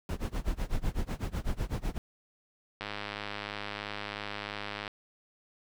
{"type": "noise with tremolo", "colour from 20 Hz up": "brown", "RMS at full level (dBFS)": -29, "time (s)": [0.09, 1.98], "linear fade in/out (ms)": 0, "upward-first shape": "sine", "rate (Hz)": 8, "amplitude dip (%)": 95}
{"type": "click train", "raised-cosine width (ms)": 0.3, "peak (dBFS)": -20, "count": 214, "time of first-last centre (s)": [2.81, 4.878], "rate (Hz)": 103}
{"effects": []}